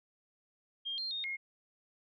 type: tone with pitch steps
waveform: sine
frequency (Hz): 3211 / 4200 / 3695 / 2148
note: G7 / C8 / A#7 / C7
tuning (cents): +41 / +6 / -16 / +45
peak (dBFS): -35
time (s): 0.85-1.37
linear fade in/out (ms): 20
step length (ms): 130
effects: none